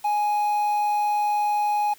triangle tone with quantisation, 833 Hz, G#5, 5 cents sharp, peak -18 dBFS, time 0.04-1.94 s, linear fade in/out 10 ms, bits 7, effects white hiss -52 dBFS RMS until 1.98 s

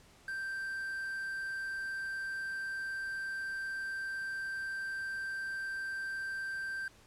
triangle tone with quantisation, 1568 Hz, G6, in tune, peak -34 dBFS, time 0.28-6.88 s, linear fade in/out 2 ms, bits 9, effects pink hiss -61 dBFS RMS until 7.06 s + low-pass 10000 Hz 12 dB/octave

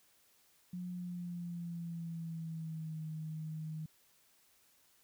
sine tone with pitch glide, 179.2 to 156.91 Hz, F3 to D#3, +45 to +15 cents, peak -39 dBFS, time 0.73-3.86 s, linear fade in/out 5 ms, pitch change -230 cents, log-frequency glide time 0.92-3.03 s, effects white hiss -69 dBFS RMS until 5.03 s

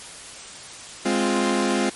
sawtooth chord, F minor, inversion first, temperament equal, 207.7 / 261.6 / 349.2 Hz, Ab3 / C4 / F4, 0 / 0 / 0 cents, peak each -20 dBFS, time 1.05-1.9 s, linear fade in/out 10 ms, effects white hiss -39 dBFS RMS until 1.95 s + MP3 48 kbps

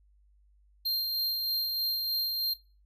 square tone with tremolo, 4186 Hz, C8, in tune, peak -27 dBFS, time 0.85-2.54 s, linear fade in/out 10 ms, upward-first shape sine, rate 3.2 Hz, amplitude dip 30%, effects noise-tail reverb RT60 0.3 s tail -18 dB re dry + added 50 Hz sine -60 dBFS peak until 2.85 s

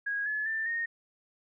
sine tone with pitch steps, 1647 / 1712 / 1779.5 / 1849.8 Hz, G#6 / A6 / A6 / A#6, -15 / -48 / +19 / -14 cents, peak -29 dBFS, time 0.06-0.86 s, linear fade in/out 10 ms, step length 200 ms, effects none

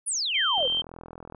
sine exponential sweep, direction down, 10420 to 455.7 Hz, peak -25 dBFS, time 0.06-0.68 s, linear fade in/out 20 ms
sine tone, 3136 Hz, G7, in tune, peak -23 dBFS, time 0.34-0.82 s, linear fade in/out 10 ms
click train, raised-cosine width 1 ms, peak -27 dBFS, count 33, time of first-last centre 0.58-1.347 s, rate 41.7 Hz
effects none

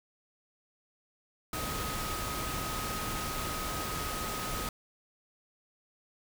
sine tone in noise, 1260 Hz, D#6, 21 cents sharp, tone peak -39 dBFS, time 1.53-4.69 s, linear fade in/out 2 ms, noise pink, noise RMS -36 dBFS, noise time 1.53-4.69 s, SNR -6 dB, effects none

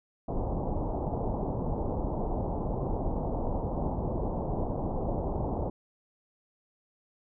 pink low-pass noise, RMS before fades -31 dBFS, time 0.28-5.7 s, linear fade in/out 5 ms, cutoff 920 Hz, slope 48 dB/octave, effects none

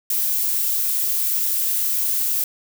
violet noise, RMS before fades -21 dBFS, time 0.1-2.44 s, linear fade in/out 2 ms, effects none

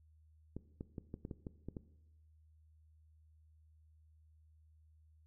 clicks, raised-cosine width 3 ms, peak -30 dBFS, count 9, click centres 0.566 / 0.809 / 0.982 / 1.141 / 1.251 / 1.312 / 1.468 / 1.686 / 1.768 s, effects noise-tail reverb RT60 0.9 s tail -17 dB re dry + added 78 Hz sine -63 dBFS peak until 5.26 s

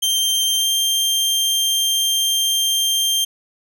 sawtooth tone with pitch glide, 3154 to 3174 Hz, G7 to G7, +10 to +21 cents, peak -13 dBFS, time 0.02-3.25 s, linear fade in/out 10 ms, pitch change +11 cents, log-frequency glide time 0.57-0.66 s, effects none

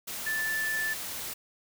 sine tone in noise, 1755 Hz, A6, 5 cents flat, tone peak -28 dBFS, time 0.26-0.94 s, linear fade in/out 10 ms, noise white, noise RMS -37 dBFS, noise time 0.07-1.34 s, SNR +6 dB, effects none

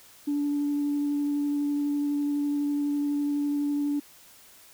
sine tone with vibrato, 289.3 Hz, D4, 26 cents flat, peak -23 dBFS, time 0.27-4 s, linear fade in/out 10 ms, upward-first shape sine, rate 12 Hz, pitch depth 9 cents each way, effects tanh soft clip ceiling -20 dBFS + white hiss -53 dBFS RMS until 4.73 s

